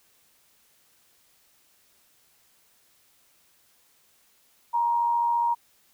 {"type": "tone with amplitude modulation", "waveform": "sine", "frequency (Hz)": 942, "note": "A#5", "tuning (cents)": 18, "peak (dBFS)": -19, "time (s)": [4.73, 5.55], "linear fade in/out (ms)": 20, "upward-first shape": "sine", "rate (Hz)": 94.5, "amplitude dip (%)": 40, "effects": ["white hiss -63 dBFS RMS until 5.93 s"]}